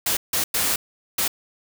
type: noise bursts at uneven times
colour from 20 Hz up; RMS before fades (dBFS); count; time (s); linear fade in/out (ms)
white; -22; 4; 0.06-0.17 / 0.33-0.44 / 0.54-0.76 / 1.18-1.28; 5
effects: none